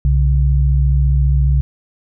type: tone pair together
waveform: sine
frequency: 63.87 / 138.59 Hz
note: C2 / C#3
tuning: -41 / 0 cents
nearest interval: octave + minor second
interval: 1341 cents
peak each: -11 / -16 dBFS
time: 0.05-1.61 s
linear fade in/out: 0 ms
effects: none